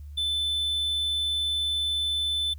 triangle tone, 3520 Hz, A7, in tune, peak -23 dBFS, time 0.17-2.54 s, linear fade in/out 10 ms, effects added 73 Hz sine -38 dBFS peak until 2.58 s + white hiss -68 dBFS RMS until 2.58 s

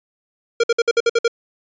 square tone bursts, 466.2 Hz, A#4, in tune, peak -13 dBFS, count 8, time 0.6-1.28 s, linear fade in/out 5 ms, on 36 ms, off 56 ms, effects resampled to 16000 Hz

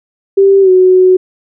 sine tone with pitch glide, 392 to 370 Hz, G4 to F#4, 0 to 0 cents, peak -3 dBFS, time 0.37-1.17 s, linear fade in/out 10 ms, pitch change -100 cents, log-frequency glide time 0.61-0.7 s, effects none

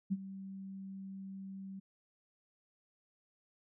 sine tone with ADSR envelope, 193.2 Hz, G3, 25 cents flat, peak -28 dBFS, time 0.1-1.8 s, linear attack 24 ms, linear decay 38 ms, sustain -15 dB, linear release 12 ms, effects none

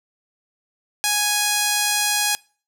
5% pulse tone, 830.6 Hz, G#5, in tune, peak -6 dBFS, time 1.04-2.35 s, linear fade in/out 0 ms, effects noise-tail reverb RT60 0.4 s tail -24 dB re dry

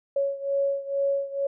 sine beating tone pair, 555 / 557.2 Hz, C#5 / C#5, +2 / +9 cents, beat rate 2.2 Hz, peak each -25 / -28 dBFS, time 0.16-1.47 s, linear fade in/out 5 ms, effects none

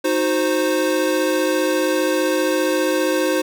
square chord, C diminished, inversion first, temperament equal with one note detuned, 311.1 / 366.2 / 523.3 Hz, Eb4 / Gb4 / C5, 0 / -18 / 0 cents, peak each -22 / -23 / -21 dBFS, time 0.04-3.42 s, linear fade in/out 10 ms, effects none

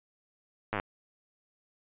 slowing click train, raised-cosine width 0.5 ms, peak -16 dBFS, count 8, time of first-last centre 0.73-0.799 s, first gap 9 ms, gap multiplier 1.03, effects resampled to 8000 Hz

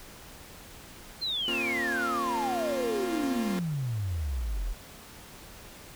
sine exponential sweep, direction down, 4245 to 38.89 Hz, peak -28 dBFS, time 1.21-4.74 s, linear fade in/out 20 ms
sawtooth chord, Bb minor, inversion none, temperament equal with one note detuned, 233.1 / 270.1 / 349.2 Hz, Bb3 / Db4 / F4, 0 / -45 / 0 cents, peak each -33 / -33 / -31 dBFS, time 1.48-3.59 s, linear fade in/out 0 ms
effects pink hiss -48 dBFS RMS until 5.95 s

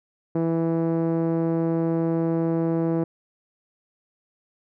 5% pulse tone with low-pass filter, 164.81 Hz, E3, in tune, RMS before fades -23 dBFS, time 0.35-3.04 s, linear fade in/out 5 ms, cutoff 370 Hz, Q 1.3, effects none

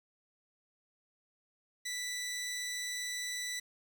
15% pulse tone, 1975.5 Hz, B6, in tune, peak -30 dBFS, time 1.85-3.6 s, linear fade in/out 10 ms, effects 10-bit

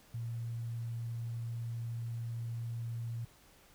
sine tone with quantisation, 116.54 Hz, A#2, in tune, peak -36 dBFS, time 0.14-3.25 s, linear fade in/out 5 ms, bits 11, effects pink hiss -62 dBFS RMS until 3.74 s

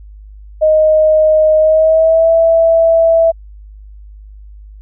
sine tone with pitch glide, 622.3 to 658.9 Hz, D#5 to E5, 0 to -1 cents, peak -6 dBFS, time 0.61-3.32 s, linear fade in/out 20 ms, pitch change +99 cents, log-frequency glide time 1.58-2.31 s, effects added 51 Hz sine -32 dBFS peak until 4.81 s

